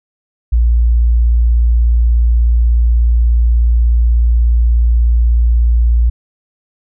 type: tone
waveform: sine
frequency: 58.27 Hz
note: A#1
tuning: in tune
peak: -7 dBFS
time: 0.52-6.1 s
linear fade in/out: 10 ms
effects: none